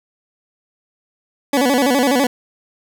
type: tone with vibrato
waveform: 20% pulse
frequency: 264.1 Hz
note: C4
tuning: 16 cents sharp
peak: -8 dBFS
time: 1.53-2.27 s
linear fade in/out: 5 ms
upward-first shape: square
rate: 12 Hz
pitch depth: 120 cents each way
effects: none